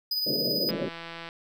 square tone with tremolo, 4978 Hz, D#8, in tune, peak -25 dBFS, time 0.11-0.71 s, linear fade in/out 5 ms, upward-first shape sine, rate 18 Hz, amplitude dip 40%
white band-pass noise, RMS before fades -31 dBFS, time 0.26-0.89 s, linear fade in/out 10 ms, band 130 to 600 Hz, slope 96 dB/octave
click train, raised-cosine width 0.3 ms, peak -23 dBFS, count 101, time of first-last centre 0.69-1.289 s, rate 167 Hz
effects none

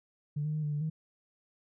sine tone with pitch steps, 147.3 / 152.5 / 153.8 / 148.6 / 147.1 / 157.3 Hz, D3 / D#3 / D#3 / D3 / D3 / D#3, +6 / -34 / -20 / +21 / +3 / +19 cents, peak -29 dBFS, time 0.36-0.9 s, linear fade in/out 10 ms, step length 90 ms, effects tanh soft clip ceiling -25 dBFS

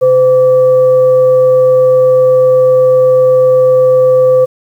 sine tone with frequency modulation, 512 Hz, C5, 38 cents flat, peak -4 dBFS, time 0.01-4.46 s, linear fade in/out 20 ms, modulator 644 Hz, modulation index 0.22, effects 7-bit

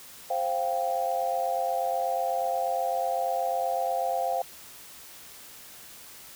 sine chord, C suspended fourth, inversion none, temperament equal with one note detuned, 523.3 / 698.5 / 786.7 Hz, C5 / F5 / G5, 0 / 0 / +6 cents, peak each -31 / -28 / -30 dBFS, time 0.3-4.42 s, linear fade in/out 5 ms, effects white hiss -47 dBFS RMS until 6.35 s

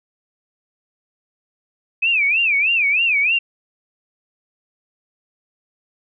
sine tone with vibrato, 2489 Hz, D#7, in tune, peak -14 dBFS, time 2.02-3.39 s, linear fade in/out 10 ms, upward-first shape sine, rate 3.2 Hz, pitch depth 200 cents each way, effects none

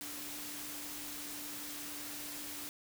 sine tone in noise, 293.6 Hz, D4, in tune, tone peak -51 dBFS, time 0.01-2.69 s, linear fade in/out 0 ms, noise white, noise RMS -44 dBFS, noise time 0.01-2.69 s, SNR -10 dB, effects none

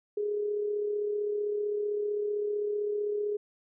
sine tone with amplitude modulation, 415.3 Hz, G#4, in tune, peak -26 dBFS, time 0.17-3.37 s, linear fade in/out 5 ms, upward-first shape sine, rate 35.6 Hz, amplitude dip 40%, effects none

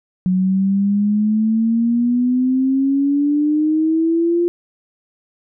sine exponential sweep, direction up, 182.6 to 349.2 Hz, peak -13 dBFS, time 0.26-4.48 s, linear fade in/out 0 ms, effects none

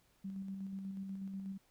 sine tone with tremolo, 193.7 Hz, G3, 20 cents flat, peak -39 dBFS, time 0.24-1.58 s, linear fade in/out 10 ms, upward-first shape square, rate 8.2 Hz, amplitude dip 30%, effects pink hiss -72 dBFS RMS until 1.7 s

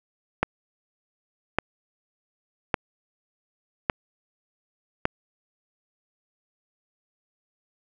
click train, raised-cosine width 0.5 ms, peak -5 dBFS, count 5, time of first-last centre 0.43-5.054 s, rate 0.865 Hz, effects none

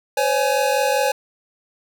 square tone cluster, 513 / 558 / 836 Hz, C5 / C#5 / G#5, -34 / +11 / +11 cents, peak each -22 dBFS, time 0.17-1.12 s, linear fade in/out 5 ms, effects none

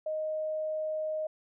sine tone, 622.3 Hz, D#5, in tune, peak -30 dBFS, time 0.06-1.27 s, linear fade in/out 5 ms, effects none

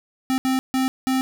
square tone bursts at uneven times, 261.6 Hz, C4, in tune, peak -19 dBFS, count 4, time 0.3-0.38 / 0.45-0.59 / 0.74-0.88 / 1.07-1.21 s, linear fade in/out 0 ms, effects none

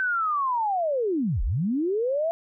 sine linear two-way sweep, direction down then up, 1548 to 30.87 to 679 Hz, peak -22 dBFS, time 0-2.31 s, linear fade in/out 0 ms, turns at 1.43 s, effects none

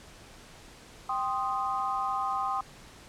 sine chord, C minor, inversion second, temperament equal, 784 / 1046.5 / 1244.5 Hz, G5 / C6 / Eb6, 0 / 0 / 0 cents, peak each -32 dBFS, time 1.09-2.61 s, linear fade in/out 5 ms, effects pink hiss -51 dBFS RMS until 3.08 s + low-pass 9000 Hz 12 dB/octave

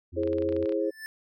harmonic tone, 87.31 Hz, F2, in tune, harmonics 1 / 3 / 4, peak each -37 / -47 / -49 dBFS, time 0.12-0.66 s, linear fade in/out 20 ms
sine chord, E augmented, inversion none, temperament equal with one note detuned, 329.6 / 415.3 / 533.6 Hz, E4 / G#4 / B#4, 0 / 0 / +34 cents, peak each -29 dBFS, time 0.16-0.91 s, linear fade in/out 20 ms
clicks, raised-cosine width 0.3 ms, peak -29 dBFS, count 12, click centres 0.234 / 0.275 / 0.331 / 0.384 / 0.423 / 0.49 / 0.525 / 0.565 / 0.627 / 0.658 / 0.693 / 0.723 s
square tone with exponential growth, 1760 Hz, A6, in tune, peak -34 dBFS, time 0.8-1.06 s, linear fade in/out 0 ms, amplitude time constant 55 ms
effects none

